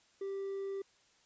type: tone with hard clipping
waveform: triangle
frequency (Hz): 392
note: G4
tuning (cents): 0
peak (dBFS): -37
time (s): 0.21-0.82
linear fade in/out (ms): 5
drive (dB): 5
effects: white hiss -68 dBFS RMS until 1.25 s + resampled to 16000 Hz